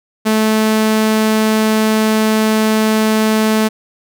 sawtooth tone, 217.8 Hz, A3, 17 cents flat, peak -7 dBFS, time 0.25-3.69 s, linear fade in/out 20 ms, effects none

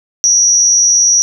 sine tone with amplitude modulation, 5800 Hz, F#8, 35 cents flat, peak -3 dBFS, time 0.24-1.22 s, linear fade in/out 0 ms, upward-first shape sine, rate 283 Hz, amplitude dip 75%, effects none

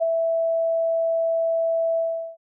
sine tone with ADSR envelope, 659.3 Hz, E5, in tune, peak -16 dBFS, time 0-2.37 s, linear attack 27 ms, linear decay 11 ms, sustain -3 dB, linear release 390 ms, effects none

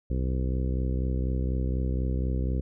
harmonic tone, 64.1 Hz, C2, 35 cents flat, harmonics 1 / 2 / 3 / 4 / 5 / 6 / 7 / 8, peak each -26 / -32 / -36 / -38 / -40 / -42 / -43 / -44 dBFS, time 0.1-2.61 s, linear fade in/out 5 ms, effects none

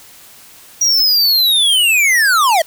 square linear sweep, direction down, 5790 to 610 Hz, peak -10 dBFS, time 0.81-2.62 s, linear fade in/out 5 ms, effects white hiss -41 dBFS RMS until 2.66 s

